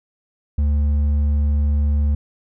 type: tone with hard clipping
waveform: sine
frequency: 73.2 Hz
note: D2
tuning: 5 cents flat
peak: -16 dBFS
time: 0.58-2.15 s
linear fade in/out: 5 ms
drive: 4 dB
effects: none